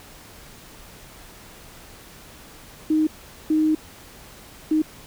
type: tone bursts at uneven times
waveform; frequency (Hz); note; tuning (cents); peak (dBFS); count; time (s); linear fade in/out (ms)
sine; 311.1; D#4; 0; -16; 3; 2.9-3.07 / 3.5-3.75 / 4.71-4.82; 5
effects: pink hiss -45 dBFS RMS until 5.06 s